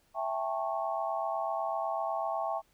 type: chord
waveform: sine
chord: A dominant seventh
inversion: second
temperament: just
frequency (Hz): 660 / 792 / 880 / 1100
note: E5 / G5 / A5 / C#6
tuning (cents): +2 / +18 / 0 / -14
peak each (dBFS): -34 / -35 / -38 / -37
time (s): 0.14-2.62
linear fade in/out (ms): 50
effects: pink hiss -69 dBFS RMS until 2.73 s